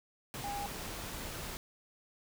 sine tone in noise, 810 Hz, G#5, 43 cents flat, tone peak -37 dBFS, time 0.44-0.66 s, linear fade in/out 0 ms, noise pink, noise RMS -42 dBFS, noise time 0.34-1.57 s, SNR +2 dB, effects none

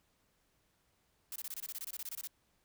blue noise bursts, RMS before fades -42 dBFS, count 16, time 1.32-2.273 s, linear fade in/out 2 ms, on 38 ms, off 23 ms, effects pink hiss -75 dBFS RMS until 2.64 s

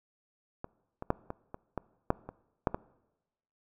clicks, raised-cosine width 1 ms, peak -24 / -24 / -11 / -22 / -26 / -19 / -10 / -26 / -11 / -18 dBFS, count 10, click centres 0.644 / 1.024 / 1.104 / 1.304 / 1.544 / 1.777 / 2.104 / 2.29 / 2.672 / 2.745 s, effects noise-tail reverb RT60 1.0 s tail -22 dB re dry

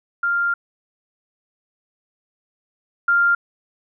sine tone pair in turn, 1396 / 1396 Hz, F6 / F6, -1 / -1 cents, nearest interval unison, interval 0 cents, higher neither, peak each -17 / -13 dBFS, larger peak second, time 0.23-0.54 / 3.08-3.35 s, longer first, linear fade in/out 5 ms, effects none

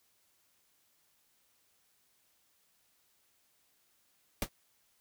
pink noise with exponential decay, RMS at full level -27 dBFS, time 4.42-4.49 s, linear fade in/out 2 ms, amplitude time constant 15 ms, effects white hiss -72 dBFS RMS until 5 s

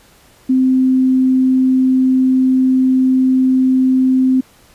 sine tone, 259.4 Hz, C4, 15 cents flat, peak -9 dBFS, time 0.49-4.41 s, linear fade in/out 10 ms, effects pink hiss -48 dBFS RMS until 4.74 s + resampled to 32000 Hz

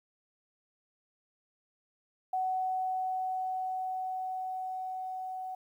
sine tone with level ramp, 748 Hz, F#5, 19 cents sharp, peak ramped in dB -28 to -36 dBFS, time 2.33-5.55 s, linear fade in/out 5 ms, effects 11-bit

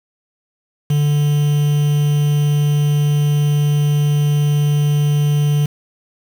triangle tone with quantisation, 146.83 Hz, D3, in tune, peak -10 dBFS, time 0.9-5.66 s, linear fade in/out 5 ms, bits 5, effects none

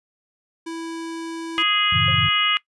square tone, 329.6 Hz, E4, in tune, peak -29 dBFS, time 0.66-1.63 s, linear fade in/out 10 ms
harmonic tone, 415.3 Hz, G#4, in tune, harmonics 3 / 4 / 5 / 6 / 7 / 8, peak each -23 / -30 / -24 / -28 / -21 / -32 dBFS, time 1.58-2.57 s, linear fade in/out 0 ms
sine chord, F# diminished seventh, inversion none, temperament just, 92.5 / 111 / 133.2 / 159.84 Hz, F#2 / A2 / C3 / Eb3, 0 / +16 / +31 / +47 cents, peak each -27 dBFS, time 1.92-2.29 s, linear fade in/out 10 ms
sine tone with exponential decay, 536 Hz, C5, 42 cents sharp, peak -30 dBFS, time 2.08-2.24 s, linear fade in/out 0 ms, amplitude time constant 34 ms
effects noise-tail reverb RT60 0.1 s tail -20 dB re dry + resampled to 24000 Hz

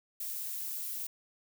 violet noise, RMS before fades -38 dBFS, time 0.2-1.07 s, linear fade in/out 5 ms, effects none

